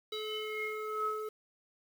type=tone with low-pass filter sweep; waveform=square; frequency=430.3 Hz; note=A4; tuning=39 cents flat; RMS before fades=-37 dBFS; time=0.12-1.29 s; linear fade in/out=5 ms; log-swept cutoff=4000 to 970 Hz; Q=7.8; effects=9-bit